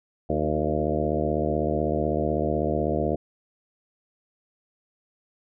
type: harmonic tone with a mistuned harmonic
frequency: 76 Hz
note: D#2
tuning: 40 cents flat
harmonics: 1 / 2 / 3 / 4 / 5 / 6 / 7 / 8 / 9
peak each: -31 / -31 / -31 / -31 / -31 / -31 / -31 / -31 / -31 dBFS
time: 0.29-3.16 s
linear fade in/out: 10 ms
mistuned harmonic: 4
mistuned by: +48 cents
effects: none